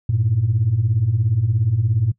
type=beating tone pair; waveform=sine; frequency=98 / 115 Hz; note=G2 / A#2; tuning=0 / -23 cents; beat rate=17 Hz; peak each=-20 / -16 dBFS; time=0.09-2.12 s; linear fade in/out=5 ms; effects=noise-tail reverb RT60 0.1 s tail -20 dB re dry + tanh soft clip ceiling -9 dBFS